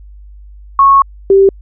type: tone pair in turn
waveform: sine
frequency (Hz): 1100 / 390.4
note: C#6 / G4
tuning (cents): -14 / -7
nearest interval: octave + tritone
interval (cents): 1793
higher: first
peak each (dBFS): -3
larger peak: neither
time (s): 0.79-1.02 / 1.3-1.49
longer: first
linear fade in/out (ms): 2
effects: added 50 Hz sine -32 dBFS peak until 1.61 s